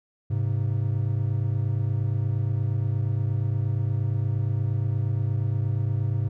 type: tone pair together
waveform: triangle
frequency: 103.83 / 132.34 Hz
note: G#2 / C3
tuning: 0 / +20 cents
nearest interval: major third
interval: 420 cents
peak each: -22 / -25 dBFS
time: 0.3-6.29 s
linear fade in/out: 10 ms
effects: none